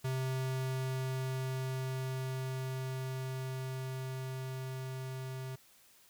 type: tone with level ramp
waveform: square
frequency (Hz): 130.81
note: C3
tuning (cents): 0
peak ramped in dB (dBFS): -33 to -40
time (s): 0.04-5.56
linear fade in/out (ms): 10
effects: white hiss -63 dBFS RMS until 6.09 s